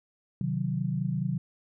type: chord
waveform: sine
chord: C diminished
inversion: none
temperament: equal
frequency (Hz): 130.81 / 155.56 / 185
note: C3 / Eb3 / Gb3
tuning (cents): 0 / 0 / 0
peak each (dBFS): -31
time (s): 0.41-1.38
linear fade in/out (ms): 2
effects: none